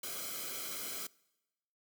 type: noise with comb filter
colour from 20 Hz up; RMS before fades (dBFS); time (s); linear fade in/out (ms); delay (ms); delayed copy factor
white; -41; 0.03-1.07; 5; 1.1; -0.9
effects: noise-tail reverb RT60 1.0 s tail -24 dB re dry